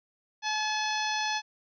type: harmonic tone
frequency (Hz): 857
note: A5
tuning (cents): -46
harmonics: 1 / 2 / 3 / 4 / 5 / 6 / 7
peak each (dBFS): -31 / -34 / -36 / -37 / -38 / -39 / -39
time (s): 0.42-1.42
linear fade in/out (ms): 50
effects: none